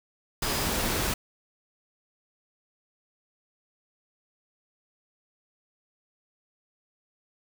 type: tone in noise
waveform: sine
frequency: 4973 Hz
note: D#8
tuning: 2 cents flat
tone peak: -38 dBFS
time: 0.42-0.66 s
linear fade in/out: 5 ms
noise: pink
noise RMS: -28 dBFS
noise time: 0.42-1.14 s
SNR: -13 dB
effects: none